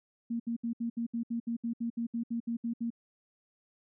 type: tone bursts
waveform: sine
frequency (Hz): 233.1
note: A#3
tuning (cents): 0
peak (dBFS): -30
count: 16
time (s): 0.3-2.904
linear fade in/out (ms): 10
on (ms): 99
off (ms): 68
effects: none